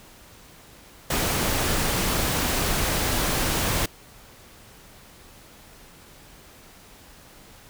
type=noise; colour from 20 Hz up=pink; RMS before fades=-24 dBFS; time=1.1-3.86 s; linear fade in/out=5 ms; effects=pink hiss -49 dBFS RMS until 7.69 s